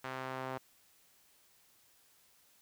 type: tone with band-pass filter sweep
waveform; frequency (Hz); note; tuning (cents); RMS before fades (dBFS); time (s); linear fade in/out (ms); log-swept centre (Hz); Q
sawtooth; 130.81; C3; 0; -41; 0.04-0.58; 5; 1400 to 880; 0.99
effects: white hiss -67 dBFS RMS until 2.61 s